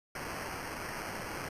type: noise with sample-and-hold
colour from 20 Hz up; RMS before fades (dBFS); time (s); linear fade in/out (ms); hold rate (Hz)
white; -40; 0.15-1.49; 5; 3675
effects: resampled to 32000 Hz